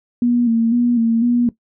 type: tone with vibrato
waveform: sine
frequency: 234.8 Hz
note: A#3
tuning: 13 cents sharp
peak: -12 dBFS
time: 0.22-1.49 s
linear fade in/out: 2 ms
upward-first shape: square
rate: 2 Hz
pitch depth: 46 cents each way
effects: noise-tail reverb RT60 0.1 s tail -17 dB re dry